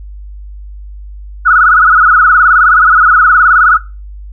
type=tone with vibrato; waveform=sine; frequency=1364 Hz; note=F6; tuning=41 cents flat; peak=-3 dBFS; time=1.45-3.78 s; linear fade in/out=20 ms; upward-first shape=sine; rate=19 Hz; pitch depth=150 cents each way; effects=noise-tail reverb RT60 0.3 s tail -20 dB re dry + added 50 Hz sine -25 dBFS peak until 4.32 s